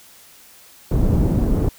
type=low-pass noise; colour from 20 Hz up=pink; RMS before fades=-17 dBFS; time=0.91-1.69 s; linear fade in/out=5 ms; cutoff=330 Hz; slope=12 dB/octave; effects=white hiss -47 dBFS RMS until 1.78 s